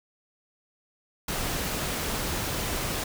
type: noise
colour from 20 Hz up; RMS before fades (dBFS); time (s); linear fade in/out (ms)
pink; -30; 1.28-3.04; 5
effects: none